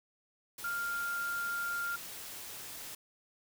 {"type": "tone in noise", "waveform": "sine", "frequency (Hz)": 1396.9, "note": "F6", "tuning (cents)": 0, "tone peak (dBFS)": -33, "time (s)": [0.64, 1.96], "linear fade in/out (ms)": 5, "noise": "white", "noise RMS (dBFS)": -45, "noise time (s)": [0.58, 2.95], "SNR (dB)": 9, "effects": []}